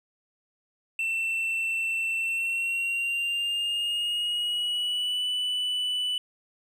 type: tone with pitch glide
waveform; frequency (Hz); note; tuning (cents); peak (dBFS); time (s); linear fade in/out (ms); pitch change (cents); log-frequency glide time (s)
triangle; 2685 to 2979; E7 to F#7; +31 to +11; -24; 0.99-6.18; 2; +180; 2.18-5.26
effects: none